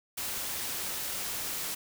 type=noise; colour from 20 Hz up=white; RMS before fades=-35 dBFS; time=0.17-1.75 s; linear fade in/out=10 ms; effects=none